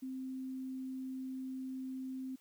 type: tone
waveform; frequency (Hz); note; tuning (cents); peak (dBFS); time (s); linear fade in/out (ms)
sine; 261.1; C4; -3; -39; 0.02-2.36; 10
effects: white hiss -69 dBFS RMS until 2.4 s